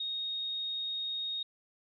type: tone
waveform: sine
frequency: 3729 Hz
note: A#7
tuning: in tune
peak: -33 dBFS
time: 0-1.43 s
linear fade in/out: 5 ms
effects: none